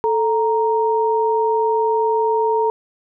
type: tone pair together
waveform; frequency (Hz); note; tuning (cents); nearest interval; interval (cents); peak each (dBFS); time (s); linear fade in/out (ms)
sine; 440 / 932.3; A4 / A#5; 0 / 0; octave + minor second; 1300; -17 / -18; 0.04-2.7; 0
effects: none